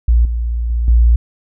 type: tone with level steps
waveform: sine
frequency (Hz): 58.27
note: A#1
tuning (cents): 0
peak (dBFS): -7 / -15 / -13 / -6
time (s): 0.08-1.16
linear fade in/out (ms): 5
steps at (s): 0.25 / 0.7 / 0.88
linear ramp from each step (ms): 2
effects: none